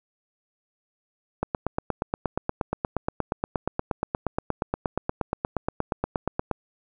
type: click train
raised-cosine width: 1 ms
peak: -10 dBFS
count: 44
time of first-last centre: 1.43-6.513 s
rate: 8.46 Hz
effects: none